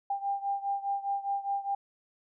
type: beating tone pair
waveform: sine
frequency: 795 / 799.9 Hz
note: G5 / G5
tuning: +24 / +35 cents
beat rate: 4.9 Hz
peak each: -31 / -34 dBFS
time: 0.1-1.75 s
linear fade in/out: 5 ms
effects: none